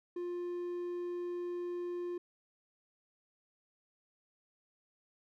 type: tone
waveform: triangle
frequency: 352 Hz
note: F4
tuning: 14 cents sharp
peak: -34 dBFS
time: 0.16-2.18 s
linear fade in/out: 5 ms
effects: none